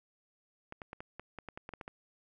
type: clicks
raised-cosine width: 0.5 ms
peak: -28 dBFS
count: 12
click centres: 0.724 / 0.818 / 0.931 / 1.005 / 1.196 / 1.387 / 1.487 / 1.575 / 1.691 / 1.737 / 1.812 / 1.879 s
effects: none